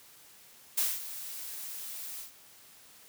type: noise with ADSR envelope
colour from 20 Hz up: blue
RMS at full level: -27 dBFS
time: 0.77-2.32 s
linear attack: 12 ms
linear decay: 210 ms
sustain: -14 dB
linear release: 130 ms
effects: white hiss -56 dBFS RMS until 3.08 s + high-pass 60 Hz 12 dB/octave